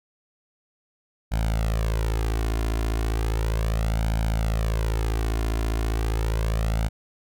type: tone with flanger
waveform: sawtooth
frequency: 55 Hz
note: A1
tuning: in tune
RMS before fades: -24 dBFS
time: 1.31-6.89 s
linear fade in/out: 20 ms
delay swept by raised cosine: 1.3 to 2.9 ms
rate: 0.35 Hz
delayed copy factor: +0.75
effects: none